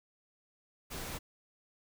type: noise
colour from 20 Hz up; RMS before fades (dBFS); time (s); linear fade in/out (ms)
pink; -41; 0.9-1.19; 20
effects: none